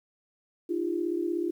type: tone cluster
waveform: sine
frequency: 306.4 / 343.4 / 399.1 Hz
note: D#4 / F4 / G4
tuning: -27 / -29 / +31 cents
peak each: -33 / -28 / -36 dBFS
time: 0.69-1.51 s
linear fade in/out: 10 ms
effects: 10-bit